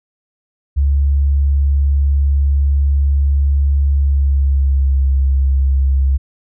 sine tone with pitch glide, 70.1 to 67.44 Hz, C#2 to C#2, +20 to -47 cents, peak -10 dBFS, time 0.76-6.18 s, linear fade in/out 20 ms, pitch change -67 cents, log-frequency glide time 3.93-5.03 s, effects none

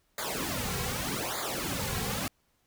pink noise with flanger, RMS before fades -33 dBFS, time 0.18-2.28 s, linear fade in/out 2 ms, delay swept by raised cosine 0.35 to 3.35 ms, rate 0.83 Hz, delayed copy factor -1, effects pink hiss -72 dBFS RMS until 2.66 s

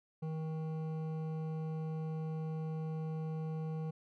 sine tone with hard clipping, 158.3 Hz, D#3, 30 cents sharp, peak -38 dBFS, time 0.22-3.91 s, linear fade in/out 10 ms, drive 11 dB, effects none

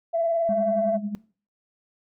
sine tone with vibrato, 668 Hz, E5, 23 cents sharp, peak -20 dBFS, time 0.13-0.98 s, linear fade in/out 20 ms, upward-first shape square, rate 19 Hz, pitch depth 21 cents each way
sine tone with tremolo, 206.3 Hz, G#3, 11 cents flat, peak -24 dBFS, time 0.49-1.15 s, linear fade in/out 0 ms, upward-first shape sine, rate 11 Hz, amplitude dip 70%
effects noise-tail reverb RT60 0.4 s tail -20 dB re dry + tanh soft clip ceiling -12 dBFS

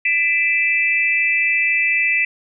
sine tone cluster, 2000 / 2358 / 2624 Hz, B6 / D7 / E7, +21 / +6 / -9 cents, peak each -19 dBFS, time 0.05-2.25 s, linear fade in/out 5 ms, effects none

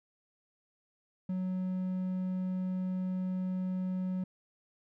triangle tone, 185 Hz, F#3, in tune, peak -29 dBFS, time 1.29-4.24 s, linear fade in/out 5 ms, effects none

